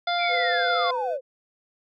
harmonic tone, 698.5 Hz, F5, in tune, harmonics 1 / 2 / 3 / 5 / 6 / 7, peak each -24 / -30 / -33 / -30 / -41 / -37 dBFS, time 0.07-0.91 s, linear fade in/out 5 ms
sine linear sweep, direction down, 2403 to 486.2 Hz, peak -26 dBFS, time 0.18-1.21 s, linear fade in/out 50 ms
triangle tone with vibrato, 504 Hz, B4, 35 cents sharp, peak -26 dBFS, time 0.28-1.18 s, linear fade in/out 50 ms, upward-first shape triangle, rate 17 Hz, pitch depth 32 cents each way
effects none

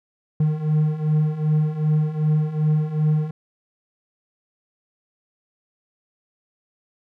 triangle beating tone pair, 151.6 / 154.2 Hz, D#3 / D#3, -45 / -15 cents, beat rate 2.6 Hz, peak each -21 / -17 dBFS, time 0.4-3.31 s, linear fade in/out 5 ms, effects none

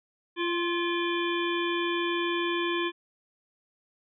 harmonic tone with a mistuned harmonic, 344.1 Hz, F4, 26 cents flat, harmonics 1 / 3 / 5 / 7 / 9 / 10, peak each -28 / -33 / -35 / -36 / -38 / -38 dBFS, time 0.36-2.92 s, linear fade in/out 50 ms, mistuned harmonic 3, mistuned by +32 cents, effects none

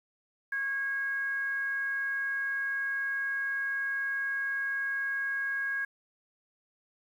sine tone with frequency modulation, 1640 Hz, G#6, 22 cents flat, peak -29 dBFS, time 0.52-5.85 s, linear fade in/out 5 ms, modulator 541 Hz, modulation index 0.24, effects 10-bit

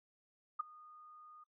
sine tone with ADSR envelope, 1229 Hz, D#6, 22 cents flat, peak -31 dBFS, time 0.59-1.44 s, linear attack 12 ms, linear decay 9 ms, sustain -24 dB, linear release 9 ms, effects noise-tail reverb RT60 0.1 s tail -18 dB re dry

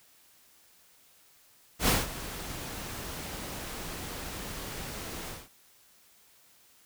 pink noise with ADSR envelope, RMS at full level -23 dBFS, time 1.79-5.49 s, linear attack 93 ms, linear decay 180 ms, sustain -16 dB, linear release 210 ms, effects white hiss -61 dBFS RMS until 6.85 s

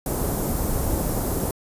pink band-stop noise, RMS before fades -24 dBFS, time 0.06-1.51 s, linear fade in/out 2 ms, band 720 to 11000 Hz, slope 12 dB/octave, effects resampled to 32000 Hz

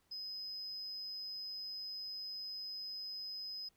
sine tone, 5050 Hz, D#8, 25 cents sharp, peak -40 dBFS, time 0.11-3.69 s, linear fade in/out 10 ms, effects tanh soft clip ceiling -39 dBFS + pink hiss -75 dBFS RMS until 3.76 s

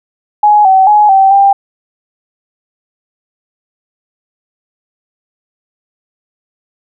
sine tone with pitch steps, 837 / 763 / 839 / 774 / 793 Hz, G#5 / G5 / G#5 / G5 / G5, +13 / -47 / +17 / -22 / +20 cents, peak -3 dBFS, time 0.43-1.53 s, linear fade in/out 5 ms, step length 220 ms, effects none

